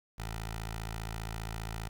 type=tone with notch filter; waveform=10% pulse; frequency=55 Hz; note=A1; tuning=in tune; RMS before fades=-39 dBFS; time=0.18-1.89 s; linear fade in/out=10 ms; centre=270 Hz; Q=0.56; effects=11-bit